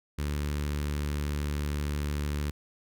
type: tone with notch filter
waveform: sawtooth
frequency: 73.2 Hz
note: D2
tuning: 5 cents flat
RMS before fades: -31 dBFS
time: 0.18-2.51 s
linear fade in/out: 10 ms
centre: 700 Hz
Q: 1.1
effects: none